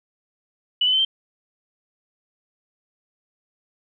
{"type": "tone with pitch steps", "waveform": "sine", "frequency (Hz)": [2960, 3017, 3075, 3134], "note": ["F#7", "F#7", "G7", "G7"], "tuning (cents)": [0, 33, -34, -1], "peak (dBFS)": -16, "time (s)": [0.81, 1.05], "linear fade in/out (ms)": 5, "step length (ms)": 60, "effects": []}